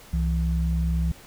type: tone pair together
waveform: sine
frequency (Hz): 65.89 / 165.7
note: C2 / E3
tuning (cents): +13 / +9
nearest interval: octave + major third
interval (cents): 1596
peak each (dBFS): -22 / -26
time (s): 0.13-1.12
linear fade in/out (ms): 5
effects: pink hiss -48 dBFS RMS until 1.26 s